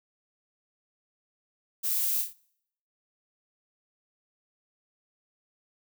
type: noise with echo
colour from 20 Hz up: violet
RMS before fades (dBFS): -29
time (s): 1.83-2.23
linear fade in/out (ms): 20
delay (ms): 27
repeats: 4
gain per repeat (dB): -5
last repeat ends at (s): 2.338
effects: noise-tail reverb RT60 0.7 s tail -24 dB re dry